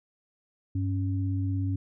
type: tone pair together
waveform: sine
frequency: 98 / 277.2 Hz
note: G2 / C#4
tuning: 0 / 0 cents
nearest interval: octave + tritone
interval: 1800 cents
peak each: -26 / -33 dBFS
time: 0.75-1.76 s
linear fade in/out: 5 ms
effects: none